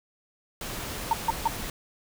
pink noise, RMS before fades -35 dBFS, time 0.61-1.7 s, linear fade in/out 2 ms
sine tone bursts, 911 Hz, A#5, 40 cents flat, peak -19 dBFS, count 3, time 1.11-1.476 s, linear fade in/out 2 ms, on 22 ms, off 150 ms
effects none

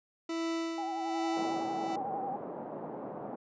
40% pulse tone with tremolo, 330 Hz, E4, 2 cents sharp, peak -30 dBFS, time 0.29-1.96 s, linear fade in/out 5 ms, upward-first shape sine, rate 1.2 Hz, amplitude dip 60%
sine tone with vibrato, 784 Hz, G5, in tune, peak -34 dBFS, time 0.78-2.36 s, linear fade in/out 2 ms, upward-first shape sine, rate 11 Hz, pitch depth 68 cents each way
white band-pass noise, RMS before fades -41 dBFS, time 1.36-3.36 s, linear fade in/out 10 ms, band 160 to 790 Hz, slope 24 dB/octave
effects resampled to 16000 Hz

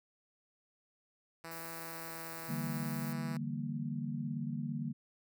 5% pulse tone with pitch glide, 164.81 to 163.86 Hz, E3 to E3, 0 to -10 cents, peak -33 dBFS, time 1.44-3.37 s, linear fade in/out 2 ms, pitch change -10 cents, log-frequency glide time 1.63-2.14 s
violet noise, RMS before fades -48 dBFS, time 1.51-3.13 s, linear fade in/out 5 ms
sine chord, E half-diminished seventh, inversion third, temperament equal, 146.83 / 164.81 / 196 / 233.1 Hz, D3 / E3 / G3 / Bb3, 0 / 0 / 0 / 0 cents, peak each -39 / -44 / -43 / -39 dBFS, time 2.48-4.93 s, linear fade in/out 20 ms
effects none

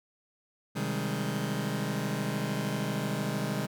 sawtooth chord, Ab major seventh, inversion first, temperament just, 129.78 / 155.74 / 194.67 / 207.7 Hz, C3 / Eb3 / G3 / Ab3, -14 / +2 / -12 / 0 cents, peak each -31 dBFS, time 0.75-3.67 s, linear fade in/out 20 ms, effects none

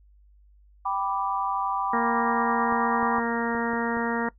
sine chord, G major, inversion none, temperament equal, 784 / 987.8 / 1174.7 Hz, G5 / B5 / D6, 0 / 0 / 0 cents, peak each -29 dBFS, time 0.85-3.2 s, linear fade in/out 10 ms
harmonic tone, 233.1 Hz, A#3, in tune, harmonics 1 / 2 / 3 / 4 / 5 / 6 / 7 / 8, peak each -28 / -30 / -36 / -31 / -37 / -35 / -38 / -34 dBFS, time 1.93-4.29 s, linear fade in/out 5 ms
clicks, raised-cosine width 2 ms, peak -26 dBFS, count 6, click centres 2.724 / 3.029 / 3.184 / 3.55 / 3.734 / 3.97 s
effects noise-tail reverb RT60 0.1 s tail -20 dB re dry + added 50 Hz sine -53 dBFS peak until 4.38 s

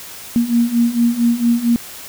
sine beating tone pair, 233.1 / 237.5 Hz, A#3 / A#3, 0 / +33 cents, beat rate 4.4 Hz, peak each -17 / -14 dBFS, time 0.36-1.76 s, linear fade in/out 0 ms, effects white hiss -34 dBFS RMS until 2.08 s

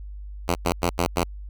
5% pulse tone bursts at uneven times, 87 Hz, F2, 6 cents flat, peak -9 dBFS, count 5, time 0.48-0.55 / 0.65-0.73 / 0.82-0.9 / 0.98-1.07 / 1.16-1.24 s, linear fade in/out 5 ms, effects added 50 Hz sine -34 dBFS peak until 1.49 s

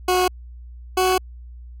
20% pulse tone pair in turn, 365.3 / 371.3 Hz, F#4 / F#4, -22 / +6 cents, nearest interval unison, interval 28 cents, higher second, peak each -11 dBFS, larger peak neither, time 0.08-0.28 / 0.97-1.18 s, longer second, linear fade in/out 5 ms, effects added 60 Hz sine -36 dBFS peak until 1.8 s + AAC 64 kbps

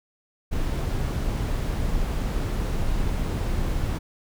brown noise, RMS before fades -25 dBFS, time 0.51-3.99 s, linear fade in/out 20 ms, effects none

